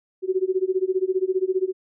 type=tone with tremolo; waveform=sine; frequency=375.2 Hz; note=F#4; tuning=24 cents sharp; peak=-16 dBFS; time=0.22-1.73 s; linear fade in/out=50 ms; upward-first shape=sine; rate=15 Hz; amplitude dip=95%; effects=none